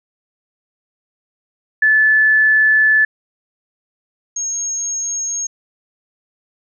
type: tone pair in turn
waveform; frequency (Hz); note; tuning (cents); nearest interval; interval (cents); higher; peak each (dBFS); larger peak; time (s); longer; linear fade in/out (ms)
sine; 1737 / 6526; A6 / G#8; -23 / -31; octave + major seventh; 2292; second; -9 / -19; first; 1.82-3.05 / 4.36-5.47; first; 5
effects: none